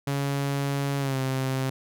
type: tone with pitch glide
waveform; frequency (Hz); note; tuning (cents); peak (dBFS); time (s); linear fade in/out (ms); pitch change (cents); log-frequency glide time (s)
sawtooth; 140 to 132.3; C#3 to C3; +18 to +20; -21; 0.07-1.7; 5; -98; 0.99-1.18
effects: none